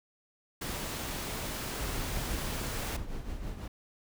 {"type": "noise", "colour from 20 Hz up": "pink", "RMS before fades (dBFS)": -37, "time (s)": [0.61, 2.97], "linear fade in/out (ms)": 10}
{"type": "noise with tremolo", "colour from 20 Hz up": "brown", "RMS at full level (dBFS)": -35, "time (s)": [1.8, 3.68], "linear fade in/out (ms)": 5, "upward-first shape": "triangle", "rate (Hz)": 6.1, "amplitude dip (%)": 60}
{"effects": []}